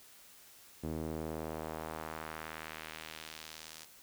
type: tone with band-pass filter sweep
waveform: sawtooth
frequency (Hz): 79.1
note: D#2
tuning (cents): +29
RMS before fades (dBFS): -43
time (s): 0.83-3.85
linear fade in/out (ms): 10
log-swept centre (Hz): 290 to 6800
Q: 1
effects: white hiss -58 dBFS RMS until 4.02 s